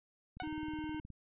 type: click train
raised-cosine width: 5 ms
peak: -37 dBFS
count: 15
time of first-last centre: 0.37-1.103 s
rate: 19.1 Hz
type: tone with exponential decay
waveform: sawtooth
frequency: 740 Hz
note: F#5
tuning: in tune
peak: -31 dBFS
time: 0.4-0.5 s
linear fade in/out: 1 ms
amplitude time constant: 21 ms
type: harmonic tone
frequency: 308.4 Hz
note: D#4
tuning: 15 cents flat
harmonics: 1 / 3 / 5 / 7 / 9 / 10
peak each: -38 / -48 / -52 / -55 / -57 / -58 dBFS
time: 0.43-1 s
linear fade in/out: 5 ms
effects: resampled to 8000 Hz